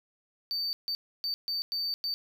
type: tone bursts at uneven times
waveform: triangle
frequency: 4587 Hz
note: D8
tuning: 42 cents flat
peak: -28 dBFS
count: 6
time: 0.51-0.73 / 0.88-0.95 / 1.24-1.34 / 1.48-1.62 / 1.72-1.94 / 2.04-2.14 s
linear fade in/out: 0 ms
effects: none